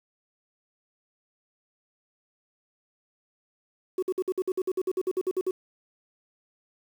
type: tone bursts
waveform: sine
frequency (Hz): 372.4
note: F#4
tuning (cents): +11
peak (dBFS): -21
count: 16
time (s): 3.98-5.51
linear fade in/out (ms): 5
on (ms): 45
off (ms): 54
effects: tanh soft clip ceiling -22 dBFS + 8-bit